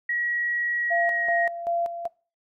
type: tone with pitch glide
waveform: sine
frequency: 1912 to 1882.4 Hz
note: A#6 to A#6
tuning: +43 to +16 cents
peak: -23 dBFS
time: 0.09-1.48 s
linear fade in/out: 5 ms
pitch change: -27 cents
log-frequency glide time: 0.78-1.36 s
type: tone with tremolo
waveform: sine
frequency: 685 Hz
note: F5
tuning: 34 cents flat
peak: -22 dBFS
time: 0.9-2.08 s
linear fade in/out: 20 ms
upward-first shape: square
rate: 2.6 Hz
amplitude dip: 65%
effects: noise-tail reverb RT60 0.4 s tail -25 dB re dry